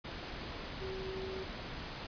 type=tone in noise; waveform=sine; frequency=380 Hz; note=F#4; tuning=46 cents sharp; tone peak=-40 dBFS; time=0.81-1.44 s; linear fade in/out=10 ms; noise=pink; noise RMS=-43 dBFS; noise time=0.04-2.07 s; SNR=0 dB; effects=resampled to 11025 Hz